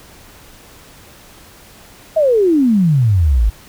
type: exponential sweep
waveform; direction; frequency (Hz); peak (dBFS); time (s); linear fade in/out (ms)
sine; down; 660 to 49; -9; 2.16-3.5; 10
effects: pink hiss -42 dBFS RMS until 3.68 s